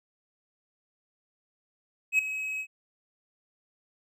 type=tone with ADSR envelope; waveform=triangle; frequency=2554 Hz; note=D#7; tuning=45 cents sharp; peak=-16 dBFS; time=2.12-2.67 s; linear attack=68 ms; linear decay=6 ms; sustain=-13 dB; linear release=70 ms; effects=none